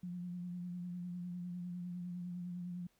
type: tone with vibrato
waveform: sine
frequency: 177.1 Hz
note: F3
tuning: 24 cents sharp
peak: -40 dBFS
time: 0.03-2.87 s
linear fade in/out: 5 ms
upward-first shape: sine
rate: 9.9 Hz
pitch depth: 29 cents each way
effects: pink hiss -75 dBFS RMS until 2.99 s